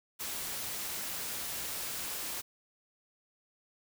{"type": "noise", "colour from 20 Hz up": "white", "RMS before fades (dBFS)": -38, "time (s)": [0.19, 2.42], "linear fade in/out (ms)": 20, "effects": []}